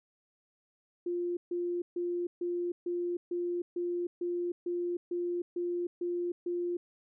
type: tone bursts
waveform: sine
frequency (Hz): 350.1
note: F4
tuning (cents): +4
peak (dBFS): -30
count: 13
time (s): 1.06-6.77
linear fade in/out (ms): 5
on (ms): 310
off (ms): 140
effects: none